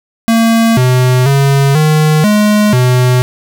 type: tone with pitch steps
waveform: square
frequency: 227.6 / 126.8 / 138.5 / 154.2 / 209.9 / 125.7 Hz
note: A#3 / B2 / C#3 / D#3 / G#3 / B2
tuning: -41 / +46 / -1 / -15 / +19 / +31 cents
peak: -7 dBFS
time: 0.28-3.22 s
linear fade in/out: 0 ms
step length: 490 ms
effects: none